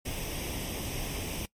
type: noise with comb filter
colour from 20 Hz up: pink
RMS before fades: -35 dBFS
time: 0.05-1.46 s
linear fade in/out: 10 ms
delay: 0.35 ms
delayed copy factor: +0.65
effects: noise-tail reverb RT60 0.1 s tail -22 dB re dry + MP3 64 kbps